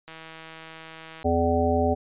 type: click train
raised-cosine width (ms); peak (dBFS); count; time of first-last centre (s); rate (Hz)
0.3; -26; 186; 0.08-1.229; 161
type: harmonic tone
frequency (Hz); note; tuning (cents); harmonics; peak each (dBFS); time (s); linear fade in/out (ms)
84.2; E2; +37; 1 / 3 / 5 / 7 / 9; -26 / -26 / -26 / -26 / -26; 1.24-1.95; 20
effects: resampled to 8000 Hz